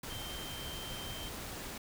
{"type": "tone in noise", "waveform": "sine", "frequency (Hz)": 3135, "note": "G7", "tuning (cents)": -1, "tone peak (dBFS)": -45, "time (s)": [0.1, 1.29], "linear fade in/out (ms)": 5, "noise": "pink", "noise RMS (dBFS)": -43, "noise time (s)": [0.03, 1.78], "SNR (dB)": -5, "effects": []}